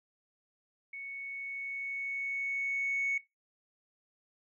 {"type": "tone with level ramp", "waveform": "sine", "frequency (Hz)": 2217, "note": "C#7", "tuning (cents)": 0, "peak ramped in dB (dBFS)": [-40, -27], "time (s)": [0.93, 3.18], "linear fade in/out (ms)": 5, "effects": ["noise-tail reverb RT60 0.2 s tail -19 dB re dry", "tanh soft clip ceiling -25 dBFS"]}